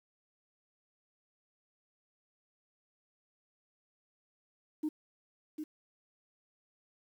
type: tone with echo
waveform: sine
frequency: 306.9 Hz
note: D#4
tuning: 24 cents flat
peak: -29 dBFS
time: 4.83-4.89 s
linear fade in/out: 10 ms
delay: 750 ms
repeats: 1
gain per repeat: -7 dB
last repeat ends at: 5.64 s
effects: tanh soft clip ceiling -27 dBFS + 10-bit